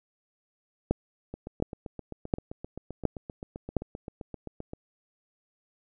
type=two click trains; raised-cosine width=2 ms; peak=-10 / -24 dBFS; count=5 / 27; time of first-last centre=0.91-3.767 / 1.34-4.734 s; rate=1.4 / 7.66 Hz; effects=none